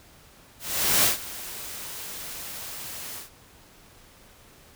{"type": "noise with ADSR envelope", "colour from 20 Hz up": "white", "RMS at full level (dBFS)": -19, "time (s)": [0.59, 3.3], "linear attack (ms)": 450, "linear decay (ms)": 130, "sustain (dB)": -18, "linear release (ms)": 130, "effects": ["pink hiss -53 dBFS RMS until 4.75 s"]}